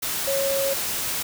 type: tone in noise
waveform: sine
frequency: 549 Hz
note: C#5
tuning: 17 cents flat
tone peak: -22 dBFS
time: 0.27-0.74 s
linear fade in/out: 10 ms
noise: white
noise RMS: -27 dBFS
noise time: 0.02-1.23 s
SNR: +2 dB
effects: none